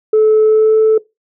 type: tone with pitch glide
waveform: sine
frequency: 433.4 to 437.9 Hz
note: A4 to A4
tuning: -26 to -8 cents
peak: -5 dBFS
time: 0.13-0.98 s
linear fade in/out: 5 ms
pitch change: +18 cents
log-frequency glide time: 0.44-0.77 s
effects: noise-tail reverb RT60 0.2 s tail -21 dB re dry + tanh soft clip ceiling -4 dBFS